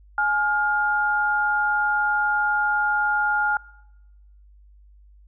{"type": "tone pair together", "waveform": "sine", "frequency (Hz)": [839.6, 1412], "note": ["G#5", "F6"], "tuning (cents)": [19, 19], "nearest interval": "major sixth", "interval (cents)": 900, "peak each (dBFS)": [-23, -20], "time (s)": [0.18, 3.57], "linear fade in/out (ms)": 2, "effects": ["noise-tail reverb RT60 0.9 s tail -23 dB re dry", "added 50 Hz sine -48 dBFS peak until 5.27 s"]}